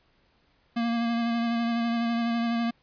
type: tone with vibrato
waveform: square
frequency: 233.1 Hz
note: A#3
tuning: in tune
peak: -25 dBFS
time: 0.76-2.71 s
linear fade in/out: 10 ms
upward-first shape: sine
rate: 12 Hz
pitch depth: 20 cents each way
effects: pink hiss -66 dBFS RMS until 2.82 s + resampled to 11025 Hz